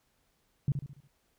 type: tone with echo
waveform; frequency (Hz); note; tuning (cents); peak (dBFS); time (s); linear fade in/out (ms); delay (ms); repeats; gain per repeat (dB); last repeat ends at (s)
sine; 140.1; C#3; +19; -23; 0.68-0.72; 2; 71; 5; -7; 1.075
effects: pink hiss -73 dBFS RMS until 1.38 s